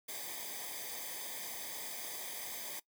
white noise with comb filter, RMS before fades -43 dBFS, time 0.08-2.8 s, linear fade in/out 10 ms, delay 0.72 ms, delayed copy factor -0.85, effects noise-tail reverb RT60 0.1 s tail -20 dB re dry

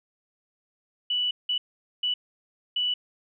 sine tone bursts at uneven times, 2960 Hz, F#7, in tune, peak -23 dBFS, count 4, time 1.1-1.31 / 1.49-1.58 / 2.03-2.14 / 2.76-2.94 s, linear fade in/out 5 ms, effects none

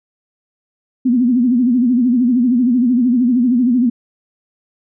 sine tone with vibrato, 245.8 Hz, B3, 8 cents flat, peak -10 dBFS, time 1.05-3.9 s, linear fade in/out 10 ms, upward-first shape sine, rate 13 Hz, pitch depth 110 cents each way, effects none

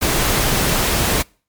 pink noise, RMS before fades -17 dBFS, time 0.01-1.23 s, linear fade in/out 20 ms, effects noise-tail reverb RT60 0.4 s tail -26 dB re dry + MP3 96 kbps

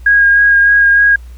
sine tone with vibrato, 1633 Hz, G#6, 30 cents flat, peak -5 dBFS, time 0.06-1.16 s, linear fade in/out 5 ms, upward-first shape sine, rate 3.3 Hz, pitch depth 14 cents each way, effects added 60 Hz sine -29 dBFS peak until 1.37 s + pink hiss -49 dBFS RMS until 1.37 s

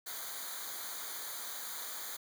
white noise with comb filter, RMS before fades -42 dBFS, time 0.06-2.17 s, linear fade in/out 10 ms, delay 0.37 ms, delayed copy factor -0.95, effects none

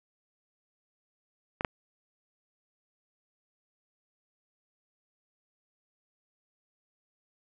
clicks, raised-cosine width 0.5 ms, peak -17 / -10 dBFS, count 2, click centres 1.609 / 1.648 s, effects none

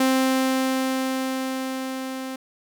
sawtooth tone with level ramp, 262.3 Hz, C4, 4 cents sharp, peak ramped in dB -13 to -26 dBFS, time 0-2.36 s, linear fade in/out 5 ms, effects none

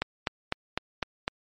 click train, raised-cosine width 0.3 ms, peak -10 dBFS, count 6, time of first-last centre 0.02-1.279 s, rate 3.97 Hz, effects MP3 48 kbps

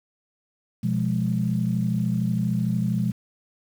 sine chord, F diminished, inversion second, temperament equal, 123.47 / 174.61 / 207.7 Hz, Cb3 / F3 / Ab3, 0 / 0 / 0 cents, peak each -25 dBFS, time 0.83-3.12 s, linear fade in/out 10 ms, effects tanh soft clip ceiling -11 dBFS + 8-bit

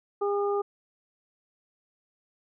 harmonic tone, 405.1 Hz, G#4, 43 cents flat, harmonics 1 / 2 / 3, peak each -25 / -33 / -34 dBFS, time 0.21-0.62 s, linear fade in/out 10 ms, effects none

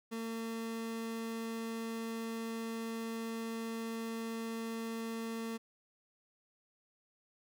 30% pulse tone, 226.9 Hz, A#3, 47 cents flat, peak -35 dBFS, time 0.11-5.58 s, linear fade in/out 20 ms, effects none

